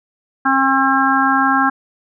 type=harmonic tone; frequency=268.7 Hz; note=C4; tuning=46 cents sharp; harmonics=1 / 3 / 4 / 5 / 6; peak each=-18 / -18 / -18 / -18 / -18 dBFS; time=0.45-1.7 s; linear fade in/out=10 ms; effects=none